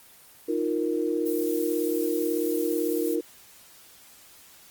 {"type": "chord", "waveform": "sine", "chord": "Eb suspended second", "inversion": "none", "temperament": "equal", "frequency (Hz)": [311.1, 349.2, 466.2], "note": ["Eb4", "F4", "Bb4"], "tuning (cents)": [0, 0, 0], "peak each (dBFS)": -28, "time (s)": [0.48, 3.21], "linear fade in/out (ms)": 10}
{"type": "noise", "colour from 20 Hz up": "violet", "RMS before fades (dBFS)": -37, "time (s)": [1.25, 3.16], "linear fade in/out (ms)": 20}
{"effects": ["white hiss -52 dBFS RMS until 4.7 s", "Opus 24 kbps"]}